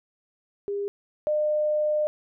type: tone pair in turn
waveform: sine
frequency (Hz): 403.5 / 604.6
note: G#4 / D#5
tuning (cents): -50 / -50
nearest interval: perfect fifth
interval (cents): 700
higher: second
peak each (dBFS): -26 / -21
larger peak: second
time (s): 0.68-0.88 / 1.27-2.07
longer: second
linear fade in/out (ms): 0
effects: none